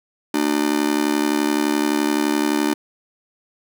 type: tone with amplitude modulation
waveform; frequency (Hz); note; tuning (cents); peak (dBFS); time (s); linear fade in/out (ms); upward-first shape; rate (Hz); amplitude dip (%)
45% pulse; 300; D4; +37; -13; 0.34-2.74; 5; sine; 71.7; 100
effects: none

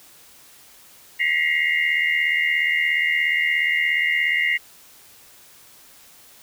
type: tone cluster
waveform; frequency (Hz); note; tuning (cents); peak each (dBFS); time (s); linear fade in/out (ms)
sine; 1925 / 2085 / 2162 / 2815; B6 / C7 / C#7 / F7; -45 / -7 / -44 / +13; -22 / -22 / -24 / -29; 1.19-4.58; 20
effects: white hiss -49 dBFS RMS until 6.42 s

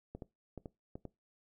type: clicks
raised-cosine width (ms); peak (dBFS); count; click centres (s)
2; -30; 6; 0.15 / 0.222 / 0.577 / 0.658 / 0.955 / 1.053
effects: noise-tail reverb RT60 0.2 s tail -20 dB re dry

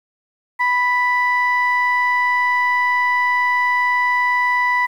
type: tone pair together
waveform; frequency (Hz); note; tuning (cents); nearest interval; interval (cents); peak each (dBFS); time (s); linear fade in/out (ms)
sine; 987.8 / 1975.5; B5 / B6; 0 / 0; octave; 1200; -16; 0.59-4.87; 20
effects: tanh soft clip ceiling -9 dBFS + 8-bit

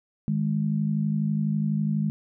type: tone pair together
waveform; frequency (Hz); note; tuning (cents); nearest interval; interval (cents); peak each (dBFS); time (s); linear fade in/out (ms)
sine; 155.6 / 207.7; D#3 / G#3; 0 / 0; perfect fourth; 500; -25; 0.28-2.1; 0
effects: none

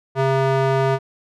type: tone with band-pass filter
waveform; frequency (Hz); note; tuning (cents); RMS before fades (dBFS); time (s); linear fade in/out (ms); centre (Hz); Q
square; 134.4; C3; +47; -18; 0.15-0.99; 50; 680; 0.78
effects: none

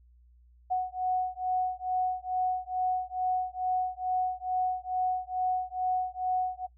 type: beating tone pair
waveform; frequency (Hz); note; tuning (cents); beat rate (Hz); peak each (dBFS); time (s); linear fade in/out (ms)
sine; 737 / 739.3; F#5 / F#5; -7 / -2; 2.3; -30 / -30; 0.7-6.67; 20
effects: noise-tail reverb RT60 0.1 s tail -19 dB re dry + added 60 Hz sine -56 dBFS peak until 6.77 s

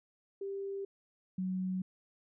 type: tone pair in turn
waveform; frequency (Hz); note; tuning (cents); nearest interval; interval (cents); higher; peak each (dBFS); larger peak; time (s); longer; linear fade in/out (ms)
sine; 394.1 / 185.99; G4 / F#3; +9 / +9; octave + minor second; 1300; first; -36 / -32; second; 0.41-0.85 / 1.38-1.82; neither; 5
effects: none

